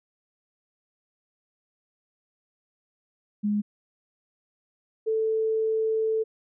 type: tone pair in turn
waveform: sine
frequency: 207.7 / 441.3 Hz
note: G#3 / A4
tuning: 0 / +5 cents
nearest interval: octave + minor second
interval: 1305 cents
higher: second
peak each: -22 dBFS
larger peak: neither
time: 3.43-3.62 / 5.06-6.24 s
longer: second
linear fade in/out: 20 ms
effects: none